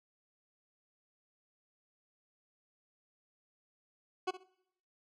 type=tone with echo; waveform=20% pulse; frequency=370.6 Hz; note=F#4; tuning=3 cents sharp; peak=-26 dBFS; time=4.27-4.31 s; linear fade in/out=10 ms; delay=64 ms; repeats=2; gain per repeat=-14 dB; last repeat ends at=4.438 s; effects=noise-tail reverb RT60 0.8 s tail -23 dB re dry + low-pass 5000 Hz 12 dB/octave